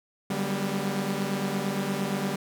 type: tone cluster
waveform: sawtooth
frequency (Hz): 145.3 / 190.8 / 199.5 / 242.7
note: D3 / G3 / G3 / B3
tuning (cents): -18 / -47 / +31 / -30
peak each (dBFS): -31 / -28 / -26 / -32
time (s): 0.3-2.36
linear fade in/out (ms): 5
effects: none